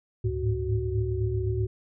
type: tone cluster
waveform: sine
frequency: 72.4 / 103.1 / 107.3 / 111.1 / 372.4 Hz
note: D2 / G#2 / A2 / A2 / F#4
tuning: -24 / -12 / -43 / +17 / +11 cents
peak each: -31 dBFS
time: 0.24-1.67 s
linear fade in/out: 10 ms
effects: none